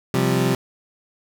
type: chord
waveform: 25% pulse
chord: C suspended fourth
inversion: none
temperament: equal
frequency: 130.81 / 174.61 / 196 Hz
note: C3 / F3 / G3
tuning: 0 / 0 / 0 cents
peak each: -17 / -19 / -20 dBFS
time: 0.14-0.55 s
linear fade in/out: 2 ms
effects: none